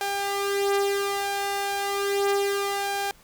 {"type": "tone with flanger", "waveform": "sawtooth", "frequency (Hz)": 399.4, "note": "G4", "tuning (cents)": 32, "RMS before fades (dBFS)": -26, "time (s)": [0.01, 3.11], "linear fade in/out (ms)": 0, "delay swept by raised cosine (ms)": [1.2, 3.9], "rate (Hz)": 0.33, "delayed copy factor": 0.6, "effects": ["pink hiss -55 dBFS RMS until 3.23 s"]}